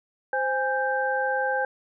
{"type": "tone cluster", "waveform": "sine", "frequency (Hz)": [521, 821, 1567], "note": ["C5", "G#5", "G6"], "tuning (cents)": [-7, -20, -1], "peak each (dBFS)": -27, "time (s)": [0.33, 1.65], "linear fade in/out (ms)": 2, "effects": []}